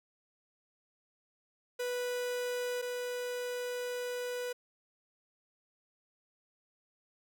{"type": "tone pair in turn", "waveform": "45% pulse", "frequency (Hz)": [492.7, 492.7], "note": ["B4", "B4"], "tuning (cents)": [-4, -4], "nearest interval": "unison", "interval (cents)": 0, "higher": "neither", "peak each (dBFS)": [-33, -35], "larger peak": "first", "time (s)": [[1.79, 2.82], [2.82, 4.53]], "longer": "second", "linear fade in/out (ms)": 10, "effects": []}